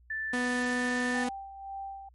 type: tone with pitch glide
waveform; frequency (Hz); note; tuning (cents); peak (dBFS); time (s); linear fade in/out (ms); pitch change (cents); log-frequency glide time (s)
sine; 1762 to 1776.3; A6 to A6; +2 to +16; -31; 0.1-1.24; 5; +14; 0.54-1
type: tone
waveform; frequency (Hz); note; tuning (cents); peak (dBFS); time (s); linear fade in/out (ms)
sawtooth; 246.9; B3; 0; -25; 0.33-1.29; 5
type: tone with tremolo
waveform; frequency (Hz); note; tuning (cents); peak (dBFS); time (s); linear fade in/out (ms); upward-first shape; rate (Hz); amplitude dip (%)
sine; 784; G5; 0; -35; 1.14-2.09; 5; sine; 1.9; 60
effects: added 60 Hz sine -56 dBFS peak until 2.14 s + MP3 48 kbps